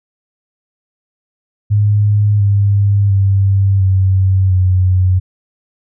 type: tone with pitch steps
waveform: sine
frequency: 103.83 / 100.82 / 97.89 / 95.05 / 92.29 Hz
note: G#2 / G2 / G2 / F#2 / F#2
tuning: 0 / +49 / -2 / +47 / -4 cents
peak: -8 dBFS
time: 1.7-5.2 s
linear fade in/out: 20 ms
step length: 700 ms
effects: none